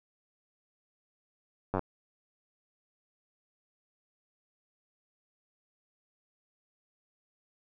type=slowing click train; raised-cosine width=1 ms; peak=-16 dBFS; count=6; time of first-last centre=1.74-1.793 s; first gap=10 ms; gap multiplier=1.03; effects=none